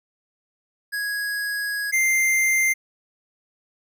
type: tone pair in turn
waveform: square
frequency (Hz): 1661.2 / 2093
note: G#6 / C7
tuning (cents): 0 / 0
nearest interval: major third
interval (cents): 400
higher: second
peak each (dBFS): -25 / -18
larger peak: second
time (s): 0.92-1.92 / 1.92-2.74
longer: first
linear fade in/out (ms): 20
effects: none